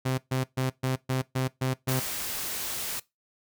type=tone bursts; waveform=sawtooth; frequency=130.2 Hz; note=C3; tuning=8 cents flat; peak=-21 dBFS; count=8; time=0.05-2 s; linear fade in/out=10 ms; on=130 ms; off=130 ms
type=noise; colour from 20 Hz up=white; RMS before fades=-33 dBFS; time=1.88-3 s; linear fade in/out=10 ms
effects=noise-tail reverb RT60 0.2 s tail -21 dB re dry